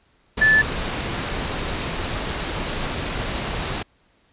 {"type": "tone in noise", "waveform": "sine", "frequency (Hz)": 1743, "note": "A6", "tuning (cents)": -17, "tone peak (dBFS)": -12, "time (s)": [0.41, 0.62], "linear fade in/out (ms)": 10, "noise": "pink", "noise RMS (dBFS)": -26, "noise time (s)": [0.37, 3.83], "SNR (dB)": 11, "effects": ["pink hiss -61 dBFS RMS until 4.32 s", "resampled to 8000 Hz"]}